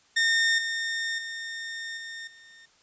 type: tone with level steps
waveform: sawtooth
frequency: 1825 Hz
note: A#6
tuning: 37 cents flat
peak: -17 / -24 / -30 / -33 / -46 dBFS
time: 0.16-2.66 s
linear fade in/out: 10 ms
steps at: 0.58 / 1.18 / 1.97 / 2.27 s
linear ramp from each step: 5 ms
effects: white hiss -61 dBFS RMS until 2.82 s + resampled to 16000 Hz